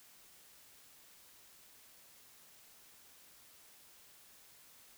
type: silence
effects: white hiss -61 dBFS RMS until 4.97 s